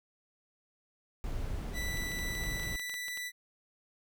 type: noise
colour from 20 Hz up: brown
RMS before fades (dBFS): -37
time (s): 1.24-2.76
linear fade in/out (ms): 0
type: tone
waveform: sawtooth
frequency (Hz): 1975.5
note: B6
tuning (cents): 0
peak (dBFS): -33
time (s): 1.73-3.32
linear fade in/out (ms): 50
type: clicks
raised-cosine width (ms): 0.2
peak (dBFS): -29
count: 12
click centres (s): 1.973 / 2.118 / 2.189 / 2.352 / 2.438 / 2.597 / 2.633 / 2.796 / 2.896 / 2.941 / 3.083 / 3.174
effects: none